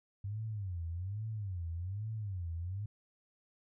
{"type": "tone with vibrato", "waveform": "sine", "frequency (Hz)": 95.9, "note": "G2", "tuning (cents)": -37, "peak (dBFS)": -36, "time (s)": [0.24, 2.86], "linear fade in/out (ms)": 5, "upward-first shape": "sine", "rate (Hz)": 1.2, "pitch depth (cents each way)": 250, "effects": []}